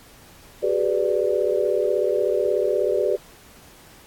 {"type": "chord", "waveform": "sine", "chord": "G# half-diminished seventh", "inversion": "third", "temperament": "equal with one note detuned", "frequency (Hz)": [378.9, 415.3, 493.9, 587.3], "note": ["F#4", "G#4", "B4", "D5"], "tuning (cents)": [41, 0, 0, 0], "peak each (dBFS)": -24, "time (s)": [0.62, 3.17], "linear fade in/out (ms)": 20, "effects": ["pink hiss -49 dBFS RMS until 4.06 s", "AAC 64 kbps"]}